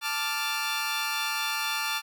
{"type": "chord", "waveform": "15% pulse", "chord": "D minor", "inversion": "second", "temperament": "equal", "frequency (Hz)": [880, 1174.7, 1396.9], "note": ["A5", "D6", "F6"], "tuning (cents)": [0, 0, 0], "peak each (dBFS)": [-26, -26, -25], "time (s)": [0.01, 2.02], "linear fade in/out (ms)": 50, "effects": []}